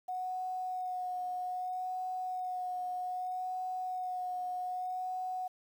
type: tone with vibrato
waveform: sine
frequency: 734 Hz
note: F#5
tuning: 14 cents flat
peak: -34 dBFS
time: 0.08-5.48 s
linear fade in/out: 10 ms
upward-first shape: sine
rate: 0.63 Hz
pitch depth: 15 cents each way
effects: 10-bit